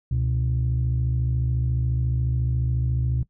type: tone pair together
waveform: sine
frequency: 69.3 / 123.47 Hz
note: C#2 / B2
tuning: 0 / 0 cents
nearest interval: minor seventh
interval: 1000 cents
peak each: -23 / -21 dBFS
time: 0.11-3.23 s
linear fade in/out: 5 ms
effects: noise-tail reverb RT60 0.1 s tail -20 dB re dry + tanh soft clip ceiling -16 dBFS